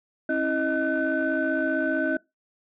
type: tone cluster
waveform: sine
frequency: 270.1 / 325.5 / 625 / 1512 Hz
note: C#4 / E4 / D#5 / F#6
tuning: -45 / -22 / +8 / +37 cents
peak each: -27 dBFS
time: 0.29-2.17 s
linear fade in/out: 5 ms
effects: noise-tail reverb RT60 0.2 s tail -22 dB re dry + tanh soft clip ceiling -15 dBFS